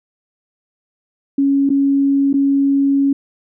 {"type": "tone with dropouts", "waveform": "sine", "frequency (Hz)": 277.2, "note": "C#4", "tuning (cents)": 0, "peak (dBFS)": -11, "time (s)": [1.38, 3.13], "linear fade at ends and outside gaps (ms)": 5, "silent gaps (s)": [[1.693, 1.701], [2.33, 2.339]], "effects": []}